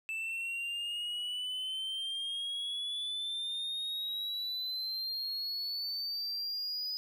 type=exponential sweep; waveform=triangle; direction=up; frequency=2637 to 4989 Hz; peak=-33 dBFS; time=0.09-6.97 s; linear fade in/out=0 ms; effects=none